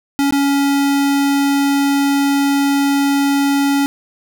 square tone with dropouts, 280 Hz, C#4, 18 cents sharp, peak -13 dBFS, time 0.19-3.86 s, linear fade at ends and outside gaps 0 ms, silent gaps 0.308-0.324 s, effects none

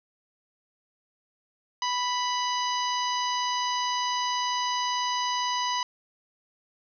harmonic tone with a mistuned harmonic, 987.8 Hz, B5, in tune, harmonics 1 / 2 / 3 / 4 / 5 / 6, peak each -27 / -36 / -34 / -38 / -35 / -38 dBFS, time 1.82-5.83 s, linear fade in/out 2 ms, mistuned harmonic 6, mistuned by +54 cents, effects none

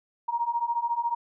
sine beating tone pair, 932.3 / 946.3 Hz, A#5 / A#5, 0 / +26 cents, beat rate 14 Hz, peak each -29 / -27 dBFS, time 0.28-1.15 s, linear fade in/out 10 ms, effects none

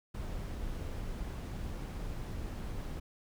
brown noise, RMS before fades -39 dBFS, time 0.14-3 s, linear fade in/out 10 ms, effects none

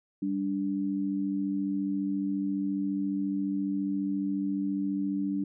sine tone pair together, 196.6 / 291.1 Hz, G3 / D4, +5 / -15 cents, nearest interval perfect fifth, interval 680 cents, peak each -31 / -29 dBFS, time 0.22-5.44 s, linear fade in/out 5 ms, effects none

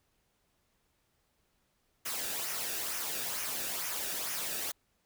white noise with flanger, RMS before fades -36 dBFS, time 2.05-4.72 s, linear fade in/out 10 ms, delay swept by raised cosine 0.24 to 0.98 ms, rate 2.2 Hz, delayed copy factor -0.5, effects pink hiss -75 dBFS RMS until 5.05 s

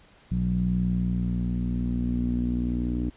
sawtooth tone with low-pass filter sweep, 60.4 Hz, B1, 38 cents flat, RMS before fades -26 dBFS, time 0.31-3.1 s, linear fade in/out 5 ms, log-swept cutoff 170 to 280 Hz, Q 6.3, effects pink hiss -56 dBFS RMS until 3.16 s + resampled to 8000 Hz

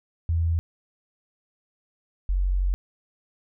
sine tone pair in turn, 83 / 46.18 Hz, E2 / F#1, +12 / -3 cents, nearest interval minor seventh, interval 1015 cents, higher first, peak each -20 dBFS, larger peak neither, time 0.29-0.59 / 2.29-2.74 s, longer second, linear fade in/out 0 ms, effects none

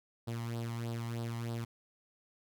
sawtooth tone with flanger, 116.54 Hz, A#2, in tune, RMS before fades -38 dBFS, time 0.27-1.65 s, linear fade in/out 10 ms, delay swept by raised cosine 0.22 to 1.01 ms, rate 3.2 Hz, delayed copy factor +0.65, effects none

